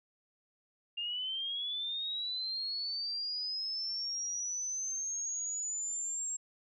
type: linear sweep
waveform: sine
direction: up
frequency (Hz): 2794 to 7570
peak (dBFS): -34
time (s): 0.97-6.37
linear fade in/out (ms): 10
effects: none